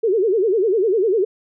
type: tone with vibrato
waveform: sine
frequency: 410.6 Hz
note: G#4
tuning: 20 cents flat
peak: -14 dBFS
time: 0.03-1.25 s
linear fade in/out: 10 ms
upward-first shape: sine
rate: 10 Hz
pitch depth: 220 cents each way
effects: none